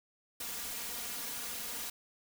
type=noise with comb filter; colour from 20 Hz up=white; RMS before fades=-40 dBFS; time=0.4-1.9 s; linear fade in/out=5 ms; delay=4.2 ms; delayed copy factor=+0.95; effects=none